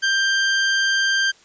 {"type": "tone", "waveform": "sawtooth", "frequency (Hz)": 1580, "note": "G6", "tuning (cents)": 13, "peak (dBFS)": -13, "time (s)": [0.02, 1.32], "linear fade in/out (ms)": 20, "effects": ["white hiss -52 dBFS RMS until 1.44 s", "resampled to 16000 Hz"]}